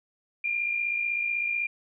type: tone pair together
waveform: sine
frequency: 2395 / 2451 Hz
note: D7 / D#7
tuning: +33 / -27 cents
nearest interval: unison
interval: 40 cents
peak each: -26 / -34 dBFS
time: 0.44-1.67 s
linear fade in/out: 5 ms
effects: none